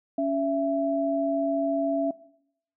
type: tone pair together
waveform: sine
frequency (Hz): 280 / 666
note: C#4 / E5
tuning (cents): +18 / +18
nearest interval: octave + minor third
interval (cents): 1500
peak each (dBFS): -26 / -25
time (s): 0.18-2.11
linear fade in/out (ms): 5
effects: noise-tail reverb RT60 0.7 s tail -19 dB re dry